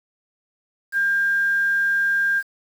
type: tone with quantisation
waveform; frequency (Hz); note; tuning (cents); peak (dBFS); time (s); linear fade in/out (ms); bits
sine; 1600; G6; +35; -17; 0.92-2.43; 50; 7
effects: none